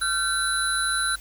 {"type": "tone cluster", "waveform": "sine", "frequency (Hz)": [1374, 1534, 3984, 10290], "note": ["F6", "G6", "B7", "E9"], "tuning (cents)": [-29, -38, 14, -43], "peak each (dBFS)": [-28, -26, -28, -28], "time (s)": [0.01, 1.16], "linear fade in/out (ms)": 10, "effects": ["added 50 Hz sine -43 dBFS peak until 1.2 s", "white hiss -47 dBFS RMS until 1.2 s"]}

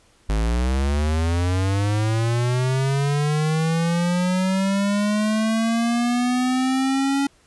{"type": "linear sweep", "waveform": "square", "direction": "up", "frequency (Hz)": [51, 279.6], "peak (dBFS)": -19, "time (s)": [0.29, 7.27], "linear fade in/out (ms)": 5, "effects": ["pink hiss -57 dBFS RMS until 7.46 s", "resampled to 24000 Hz"]}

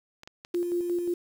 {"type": "clicks", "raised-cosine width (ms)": 0.2, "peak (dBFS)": [-27, -25, -25, -24], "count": 4, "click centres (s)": [0.234, 0.275, 0.449, 0.547]}
{"type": "tone with tremolo", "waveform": "sine", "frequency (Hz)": 349.2, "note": "F4", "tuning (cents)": 0, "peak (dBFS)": -24, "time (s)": [0.54, 1.14], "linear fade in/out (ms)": 5, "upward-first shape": "square", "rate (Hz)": 5.6, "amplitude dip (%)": 35}
{"effects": ["8-bit"]}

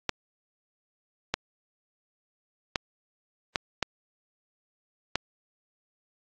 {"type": "clicks", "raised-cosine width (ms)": 0.2, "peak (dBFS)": -7, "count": 6, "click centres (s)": [0.093, 1.34, 2.758, 3.558, 3.827, 5.156], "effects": ["low-pass 6000 Hz 12 dB/octave", "AAC 48 kbps"]}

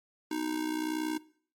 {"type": "tone with amplitude modulation", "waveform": "square", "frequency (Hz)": 311.1, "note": "D#4", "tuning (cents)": 0, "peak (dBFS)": -28, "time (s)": [0.31, 1.18], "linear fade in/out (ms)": 5, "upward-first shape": "sine", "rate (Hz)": 61, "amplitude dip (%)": 75, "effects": ["noise-tail reverb RT60 0.5 s tail -20 dB re dry", "MP3 64 kbps"]}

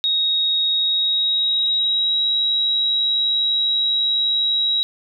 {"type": "tone with pitch glide", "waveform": "sine", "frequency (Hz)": [3765, 3853], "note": ["A#7", "B7"], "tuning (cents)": [16, -44], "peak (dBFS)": -16, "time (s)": [0.04, 4.83], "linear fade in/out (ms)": 0, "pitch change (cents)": 40, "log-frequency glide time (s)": [0.69, 2.24], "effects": []}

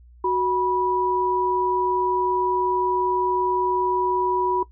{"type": "tone pair together", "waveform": "sine", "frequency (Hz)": [370, 977.3], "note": ["F#4", "B5"], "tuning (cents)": [0, -18], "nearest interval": "octave + perfect fourth", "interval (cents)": 1682, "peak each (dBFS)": -22, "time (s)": [0.24, 4.63], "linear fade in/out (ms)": 5, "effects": ["noise-tail reverb RT60 0.1 s tail -17 dB re dry", "added 60 Hz sine -46 dBFS peak until 4.71 s"]}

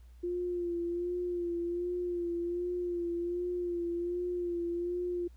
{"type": "tone with vibrato", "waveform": "sine", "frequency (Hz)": 349.2, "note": "F4", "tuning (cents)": 0, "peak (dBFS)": -31, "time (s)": [0.23, 5.28], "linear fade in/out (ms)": 10, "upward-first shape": "sine", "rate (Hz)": 1.3, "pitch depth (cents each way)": 33, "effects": ["added 60 Hz sine -51 dBFS peak until 5.36 s", "pink hiss -71 dBFS RMS until 5.36 s"]}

